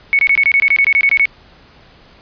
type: tone bursts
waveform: sine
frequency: 2217 Hz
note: C#7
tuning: in tune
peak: -8 dBFS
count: 14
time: 0.13-1.255 s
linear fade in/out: 0 ms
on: 59 ms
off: 23 ms
effects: pink hiss -45 dBFS RMS until 2.21 s + resampled to 11025 Hz

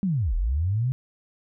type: linear two-way sweep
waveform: sine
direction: down then up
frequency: 204.7 to 36.71 to 134.5 Hz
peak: -21 dBFS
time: 0.03-0.92 s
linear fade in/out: 0 ms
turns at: 0.35 s
effects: none

